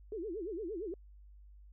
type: tone with vibrato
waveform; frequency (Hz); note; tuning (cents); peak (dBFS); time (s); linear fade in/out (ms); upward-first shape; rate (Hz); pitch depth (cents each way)
sine; 383.3; G4; -39; -37; 0.12-0.94; 2; sine; 8.7; 280
effects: added 50 Hz sine -53 dBFS peak until 1.72 s

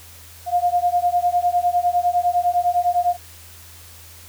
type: beating tone pair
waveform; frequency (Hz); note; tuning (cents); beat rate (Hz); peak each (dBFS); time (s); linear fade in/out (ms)
sine; 703 / 712.9; F5 / F5; +11 / +35; 9.9; -19; 0.46-3.17; 50
effects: added 84 Hz sine -45 dBFS peak until 4.28 s + white hiss -44 dBFS RMS until 4.28 s

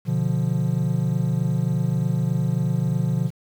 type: chord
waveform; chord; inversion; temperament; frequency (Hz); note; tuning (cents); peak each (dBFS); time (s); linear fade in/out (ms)
triangle; B diminished; none; equal; 123.47 / 146.83 / 174.61; B2 / D3 / F3; 0 / 0 / 0; -22; 0.05-3.31; 50
effects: 8-bit

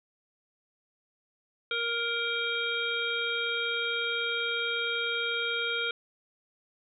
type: harmonic tone with a mistuned harmonic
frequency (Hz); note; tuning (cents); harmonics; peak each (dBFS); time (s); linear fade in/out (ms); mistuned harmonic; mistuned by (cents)
468.1; A#4; +7; 1 / 3 / 5 / 7 / 8; -36 / -32 / -34 / -34 / -38; 1.71-5.91; 2; 7; -25
effects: none

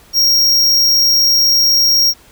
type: tone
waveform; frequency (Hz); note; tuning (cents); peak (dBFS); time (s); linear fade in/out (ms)
square; 5588; F8; 0; -9; 0.13-2.14; 50
effects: pink hiss -45 dBFS RMS until 2.31 s

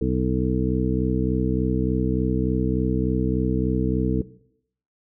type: harmonic tone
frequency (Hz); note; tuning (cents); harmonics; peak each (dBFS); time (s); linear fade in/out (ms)
63.4; B1; +46; 1 / 2 / 3 / 4 / 5 / 7; -27 / -27 / -27 / -27 / -27 / -27; 0.01-4.22; 5
effects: noise-tail reverb RT60 0.7 s tail -17 dB re dry

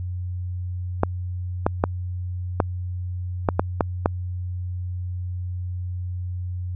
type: clicks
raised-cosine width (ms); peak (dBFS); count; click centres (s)
1; -3; 8; 1.034 / 1.665 / 1.839 / 2.602 / 3.488 / 3.595 / 3.808 / 4.059
effects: added 90 Hz sine -26 dBFS peak until 6.75 s

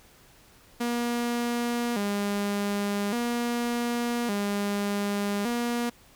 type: tone with vibrato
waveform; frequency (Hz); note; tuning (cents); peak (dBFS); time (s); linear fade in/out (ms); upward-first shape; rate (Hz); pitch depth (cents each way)
sawtooth; 220; A3; 0; -22; 0.8-5.9; 10; square; 0.43; 140
effects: pink hiss -56 dBFS RMS until 6.15 s

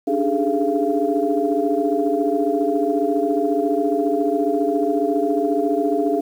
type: tone cluster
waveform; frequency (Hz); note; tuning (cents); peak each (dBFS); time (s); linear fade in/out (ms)
sine; 285.5 / 300 / 402.8 / 430.3 / 685; D4 / D4 / G4 / A4 / F5; -49 / +37 / +47 / -39 / -34; -23; 0.07-6.21; 10
effects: tanh soft clip ceiling -5 dBFS + 8-bit

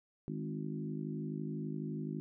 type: harmonic tone with a mistuned harmonic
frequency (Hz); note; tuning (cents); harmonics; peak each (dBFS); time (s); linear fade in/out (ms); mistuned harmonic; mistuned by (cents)
51.91; G#1; 0; 3 / 4 / 5 / 6 / 7; -40 / -42 / -44 / -46 / -47; 0.28-2.2; 0; 5; +18
effects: none

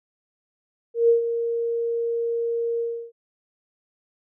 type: tone with ADSR envelope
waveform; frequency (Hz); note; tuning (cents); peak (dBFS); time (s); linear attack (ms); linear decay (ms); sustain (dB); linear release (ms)
sine; 465.7; A#4; -2; -12; 0.94-3.12; 150; 120; -10; 320
effects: none

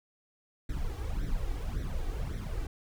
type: noise with flanger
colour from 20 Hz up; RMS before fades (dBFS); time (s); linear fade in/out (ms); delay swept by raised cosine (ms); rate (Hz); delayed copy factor
brown; -33; 0.69-2.67; 5; 0.51 to 2.61; 1.8; +0.75
effects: none

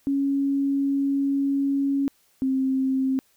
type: tone pair in turn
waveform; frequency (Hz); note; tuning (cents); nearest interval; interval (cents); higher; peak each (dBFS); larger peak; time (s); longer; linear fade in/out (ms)
sine; 277.2 / 264.6; C#4 / C4; 0 / +20; minor second; 80; first; -20; neither; 0.07-2.08 / 2.42-3.19; first; 0
effects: white hiss -63 dBFS RMS until 3.36 s

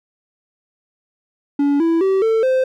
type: tone with pitch steps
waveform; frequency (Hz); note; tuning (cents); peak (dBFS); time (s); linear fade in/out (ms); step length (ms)
triangle; 284.7 / 330.8 / 384.4 / 446.7 / 519.1; C#4 / E4 / G4 / A4 / C5; +46 / +6 / -34 / +26 / -14; -11; 1.59-2.64; 5; 210
effects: none

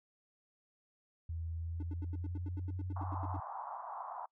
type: tone with pitch glide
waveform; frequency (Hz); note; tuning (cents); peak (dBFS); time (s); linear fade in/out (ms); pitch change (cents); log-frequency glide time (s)
sine; 82.41 to 91.44; E2 to F#2; 0 to -20; -37; 1.29-3.4; 5; +180; 1.56-2.77
type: tone bursts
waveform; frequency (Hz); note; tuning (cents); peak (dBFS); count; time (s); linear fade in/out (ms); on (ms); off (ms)
triangle; 294.8; D4; +7; -40; 15; 1.8-3.366; 2; 26; 84
type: band-pass noise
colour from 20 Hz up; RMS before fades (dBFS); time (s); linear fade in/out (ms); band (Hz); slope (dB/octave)
white; -44; 2.96-4.26; 5; 720 to 1100; 48
effects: noise-tail reverb RT60 0.1 s tail -25 dB re dry

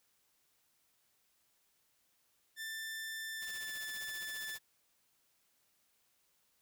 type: tone with pitch glide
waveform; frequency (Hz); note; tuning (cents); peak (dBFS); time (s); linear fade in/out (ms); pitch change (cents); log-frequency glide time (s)
sawtooth; 1776 to 1749.5; A6 to A6; +16 to -10; -37; 2.56-4.59; 50; -26; 3.33-3.77
type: noise with tremolo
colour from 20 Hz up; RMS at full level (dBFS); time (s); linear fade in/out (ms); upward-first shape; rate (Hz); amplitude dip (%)
white; -48; 3.41-4.59; 20; triangle; 15; 80
effects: white hiss -75 dBFS RMS until 6.61 s

